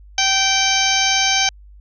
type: harmonic tone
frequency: 777 Hz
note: G5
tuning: 16 cents flat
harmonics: 1 / 2 / 3 / 4 / 5 / 6 / 7 / 8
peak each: -22 / -24 / -21 / -21 / -25 / -25 / -24 / -21 dBFS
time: 0.18-1.49 s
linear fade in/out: 2 ms
effects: added 50 Hz sine -40 dBFS peak until 1.8 s